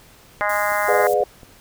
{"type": "harmonic tone", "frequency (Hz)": 206.6, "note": "G#3", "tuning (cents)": -9, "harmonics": [3, 4, 5, 6, 7, 8, 9, 10], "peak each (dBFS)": [-24, -25, -26, -27, -27, -28, -29, -29], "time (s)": [0.41, 1.07], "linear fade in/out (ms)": 0}
{"type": "band-stop noise", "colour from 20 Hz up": "white", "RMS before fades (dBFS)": -34, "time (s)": [0.49, 1.14], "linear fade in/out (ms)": 5, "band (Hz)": [300, 6300], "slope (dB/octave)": 12}
{"type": "clicks", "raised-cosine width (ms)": 2, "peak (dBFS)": -28, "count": 4, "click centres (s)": [0.72, 1.138, 1.206, 1.432]}
{"type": "chord", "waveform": "sine", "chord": "G# diminished seventh", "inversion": "none", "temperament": "just", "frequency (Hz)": [415.3, 498.4, 598, 717.6], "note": ["G#4", "B4", "D5", "F5"], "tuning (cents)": [0, 16, 31, 47], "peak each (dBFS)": -21, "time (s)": [0.88, 1.24], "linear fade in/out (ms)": 5}
{"effects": ["pink hiss -49 dBFS RMS until 1.6 s"]}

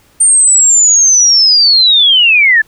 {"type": "linear sweep", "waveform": "sine", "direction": "down", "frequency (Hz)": [8870, 1702], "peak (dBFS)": -4, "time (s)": [0.2, 2.62], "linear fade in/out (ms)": 10, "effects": ["pink hiss -49 dBFS RMS until 2.67 s"]}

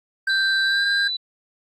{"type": "tone with pitch glide", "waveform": "triangle", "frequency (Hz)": [1568, 1601.9], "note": ["G6", "G6"], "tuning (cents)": [0, 37], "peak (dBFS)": -17, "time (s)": [0.27, 1.08], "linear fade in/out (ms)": 5, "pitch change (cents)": 37, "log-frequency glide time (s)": [0.63, 0.84]}
{"type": "tone with vibrato", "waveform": "sine", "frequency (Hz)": 3985, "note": "B7", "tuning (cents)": 15, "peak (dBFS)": -23, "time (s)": [0.29, 1.17], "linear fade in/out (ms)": 10, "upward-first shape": "sine", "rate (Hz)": 1.9, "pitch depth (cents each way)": 9}
{"effects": ["AAC 48 kbps"]}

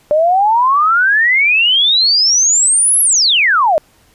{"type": "exponential two-way sweep", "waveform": "sine", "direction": "up then down", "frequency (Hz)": [587.3, 11380, 587.3], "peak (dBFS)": -8, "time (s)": [0.11, 3.78], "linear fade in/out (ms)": 0, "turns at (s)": 3.01, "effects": ["pink hiss -51 dBFS RMS until 4.14 s", "resampled to 32000 Hz"]}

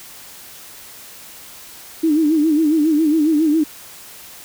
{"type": "tone with vibrato", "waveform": "sine", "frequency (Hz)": 309.2, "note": "D#4", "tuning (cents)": -11, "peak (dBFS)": -12, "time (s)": [2.03, 3.64], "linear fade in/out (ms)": 10, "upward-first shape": "sine", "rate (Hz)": 7.3, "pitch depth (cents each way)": 99, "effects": ["white hiss -39 dBFS RMS until 4.44 s"]}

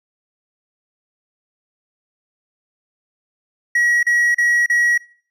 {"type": "tone bursts", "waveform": "triangle", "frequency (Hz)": 1913, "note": "A#6", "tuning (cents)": 44, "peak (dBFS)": -11, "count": 4, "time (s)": [3.75, 4.978], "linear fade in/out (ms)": 5, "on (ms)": 280, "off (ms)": 36, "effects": ["noise-tail reverb RT60 0.5 s tail -24 dB re dry", "resampled to 32000 Hz"]}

